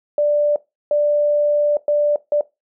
sine tone bursts at uneven times, 589 Hz, D5, 5 cents sharp, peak -13 dBFS, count 4, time 0.18-0.56 / 0.91-1.77 / 1.88-2.16 / 2.32-2.41 s, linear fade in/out 2 ms, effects noise-tail reverb RT60 0.2 s tail -19 dB re dry

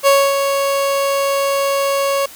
30% pulse tone with ADSR envelope, 554.4 Hz, C#5, in tune, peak -5 dBFS, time 0.03-2.26 s, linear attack 40 ms, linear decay 260 ms, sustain -7 dB, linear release 6 ms, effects white hiss -38 dBFS RMS until 2.35 s

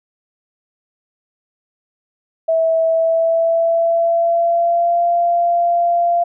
sine tone with pitch glide, 652 to 690.4 Hz, E5 to F5, -19 to -20 cents, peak -12 dBFS, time 2.48-6.24 s, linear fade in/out 10 ms, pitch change +99 cents, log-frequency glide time 2.85-5.03 s, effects none

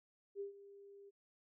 sine tone with ADSR envelope, 400 Hz, G4, 35 cents sharp, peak -39 dBFS, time 0.35-1.11 s, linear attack 53 ms, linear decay 120 ms, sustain -16 dB, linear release 26 ms, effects none

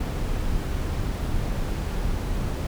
brown noise, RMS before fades -26 dBFS, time 0-2.67 s, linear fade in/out 5 ms, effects none

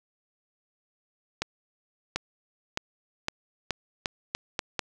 accelerating click train, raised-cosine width 0.2 ms, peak -10 dBFS, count 9, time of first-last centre 1.42-4.793 s, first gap 740 ms, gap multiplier 0.83, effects none

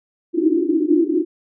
pink band-pass noise, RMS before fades -17 dBFS, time 0.33-1.25 s, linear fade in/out 50 ms, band 300 to 350 Hz, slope 96 dB/octave, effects none

